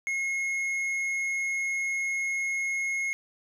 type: tone with tanh clipping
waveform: sine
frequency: 2163 Hz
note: C#7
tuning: 43 cents flat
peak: -28 dBFS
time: 0.07-3.13 s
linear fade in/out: 0 ms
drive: 7 dB
effects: none

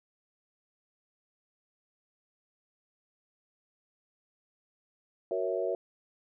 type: chord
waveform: sine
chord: F# dominant seventh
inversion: none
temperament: equal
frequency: 370 / 466.2 / 554.4 / 659.3 Hz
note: F#4 / A#4 / C#5 / E5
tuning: 0 / 0 / 0 / 0 cents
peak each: -34 dBFS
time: 5.31-5.75 s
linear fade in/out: 2 ms
effects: none

